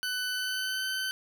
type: tone with pitch glide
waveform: 20% pulse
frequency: 1500 to 1528 Hz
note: F#6 to G6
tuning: +23 to -45 cents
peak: -25 dBFS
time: 0.03-1.11 s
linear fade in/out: 0 ms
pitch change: +32 cents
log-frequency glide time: 0.3-0.86 s
effects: none